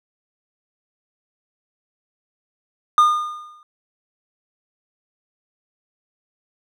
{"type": "tone with exponential decay", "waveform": "triangle", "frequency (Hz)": 1217, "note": "D#6", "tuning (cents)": -39, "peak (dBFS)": -6, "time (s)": [2.98, 3.63], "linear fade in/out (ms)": 1, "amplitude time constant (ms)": 140, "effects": []}